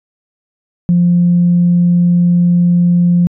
sine tone, 174.8 Hz, F3, 2 cents sharp, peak -6 dBFS, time 0.89-3.27 s, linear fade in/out 0 ms, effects tanh soft clip ceiling -2 dBFS

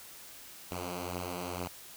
5% pulse beating tone pair, 87.31 / 89.51 Hz, F2 / F2, 0 / +43 cents, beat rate 2.2 Hz, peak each -31 / -26 dBFS, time 0.71-1.68 s, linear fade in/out 5 ms, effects white hiss -50 dBFS RMS until 1.96 s

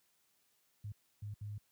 sine tone bursts at uneven times, 103.83 Hz, G#2, in tune, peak -40 dBFS, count 3, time 0.84-0.92 / 1.22-1.34 / 1.41-1.58 s, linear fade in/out 5 ms, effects white hiss -75 dBFS RMS until 1.71 s + high-pass 60 Hz 12 dB/octave

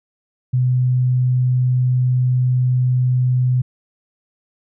sine tone, 126.3 Hz, B2, 39 cents sharp, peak -13 dBFS, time 0.53-3.62 s, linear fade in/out 10 ms, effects none

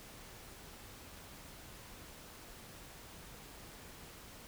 silence, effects pink hiss -53 dBFS RMS until 4.47 s

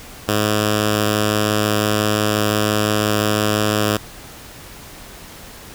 5% pulse tone with notch filter, 105.8 Hz, G#2, 33 cents sharp, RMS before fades -18 dBFS, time 0.28-3.97 s, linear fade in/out 5 ms, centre 870 Hz, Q 1.8, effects pink hiss -38 dBFS RMS until 5.74 s

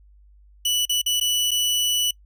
sawtooth tone with dropouts, 2960 Hz, F#7, in tune, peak -16 dBFS, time 0.65-2.11 s, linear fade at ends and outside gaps 5 ms, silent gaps 0.854-0.894 / 1.017-1.061 / 1.2-1.21 / 1.509-1.514 s, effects noise-tail reverb RT60 0.1 s tail -25 dB re dry + added 50 Hz sine -49 dBFS peak until 2.25 s

